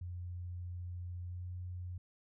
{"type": "tone with pitch glide", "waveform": "sine", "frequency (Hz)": [88.6, 89.78], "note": ["F2", "F2"], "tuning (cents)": [25, 48], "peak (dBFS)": -40, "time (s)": [0.01, 1.98], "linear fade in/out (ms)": 5, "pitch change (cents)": 23, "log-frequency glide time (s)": [1.27, 1.42], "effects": []}